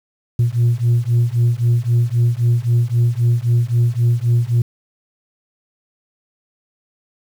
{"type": "beating tone pair", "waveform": "sine", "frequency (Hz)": [117, 120.8], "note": ["A#2", "B2"], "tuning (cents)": [7, -38], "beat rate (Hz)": 3.8, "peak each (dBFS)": -14, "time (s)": [0.39, 4.62], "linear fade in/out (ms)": 5, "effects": ["tanh soft clip ceiling -9 dBFS", "7-bit"]}